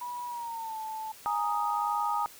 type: tone with pitch glide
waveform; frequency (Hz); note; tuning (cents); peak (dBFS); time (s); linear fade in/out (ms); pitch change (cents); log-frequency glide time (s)
sine; 973 to 876.9; B5 to A5; -26 to -6; -34; 0.01-1.12; 5; -180; 0.26-0.77
type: chord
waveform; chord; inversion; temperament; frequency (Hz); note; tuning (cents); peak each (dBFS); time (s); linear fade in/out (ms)
sine; Ab suspended second; none; equal; 830.6 / 932.3 / 1244.5; Ab5 / Bb5 / Eb6; 0 / 0 / 0; -31; 1.26-2.26; 0
effects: white hiss -51 dBFS RMS until 2.39 s